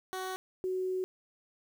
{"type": "tone pair in turn", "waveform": ["15% pulse", "sine"], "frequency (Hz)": [374.3, 371.9], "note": ["F#4", "F#4"], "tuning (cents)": [20, 9], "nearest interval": "unison", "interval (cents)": 11, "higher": "first", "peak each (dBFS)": [-29, -30], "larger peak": "first", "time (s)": [[0.13, 0.36], [0.64, 1.04]], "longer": "second", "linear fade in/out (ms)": 0, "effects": ["10-bit"]}